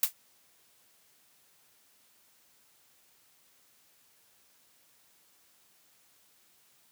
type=noise with exponential decay; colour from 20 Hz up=blue; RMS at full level=-20 dBFS; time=0.03-0.13 s; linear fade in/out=2 ms; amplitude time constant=20 ms; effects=white hiss -65 dBFS RMS until 6.91 s + high-pass 80 Hz 12 dB/octave